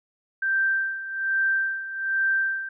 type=tone with tremolo; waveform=sine; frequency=1568 Hz; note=G6; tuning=in tune; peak=-19 dBFS; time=0.42-2.69 s; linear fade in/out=5 ms; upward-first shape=sine; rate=1.2 Hz; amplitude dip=75%; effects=none